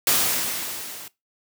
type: noise with level ramp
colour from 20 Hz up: white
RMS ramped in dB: -18 to -39 dBFS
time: 0.07-1.08 s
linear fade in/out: 2 ms
effects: noise-tail reverb RT60 0.2 s tail -20 dB re dry + high-pass 100 Hz 12 dB/octave